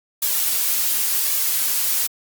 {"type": "noise with flanger", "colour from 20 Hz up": "blue", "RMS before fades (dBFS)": -20, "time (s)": [0.22, 2.07], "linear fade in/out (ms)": 5, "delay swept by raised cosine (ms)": [1.7, 5.7], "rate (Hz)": 0.9, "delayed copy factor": 0.5, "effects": ["Opus 48 kbps"]}